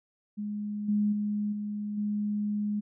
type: tone with level steps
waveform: sine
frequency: 208.1 Hz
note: G#3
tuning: 4 cents sharp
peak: -31 / -23 / -27 / -31 / -27 dBFS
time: 0.37-2.81 s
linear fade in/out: 20 ms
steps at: 0.88 / 1.12 / 1.52 / 1.97 s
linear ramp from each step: 10 ms
effects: none